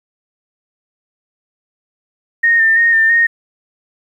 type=tone with vibrato; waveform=sine; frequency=1826 Hz; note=A#6; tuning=36 cents flat; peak=-8 dBFS; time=2.43-3.27 s; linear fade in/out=10 ms; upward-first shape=square; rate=3 Hz; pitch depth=26 cents each way; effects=8-bit